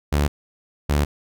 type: tone pair in turn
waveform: sawtooth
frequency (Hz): 72.9 / 72.9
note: D2 / D2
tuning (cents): -12 / -12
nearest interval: unison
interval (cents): 0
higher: neither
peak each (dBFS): -13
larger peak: neither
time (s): 0.12-0.28 / 0.89-1.05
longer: neither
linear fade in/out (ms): 10
effects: none